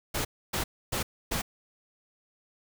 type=noise bursts; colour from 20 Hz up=pink; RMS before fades=-30 dBFS; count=4; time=0.14-1.42 s; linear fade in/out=10 ms; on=110 ms; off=280 ms; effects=none